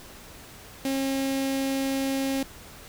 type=tone with notch filter; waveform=sawtooth; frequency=270 Hz; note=C#4; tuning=45 cents flat; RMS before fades=-27 dBFS; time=0.85-2.43 s; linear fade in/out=2 ms; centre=1200 Hz; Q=1.1; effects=pink hiss -46 dBFS RMS until 2.88 s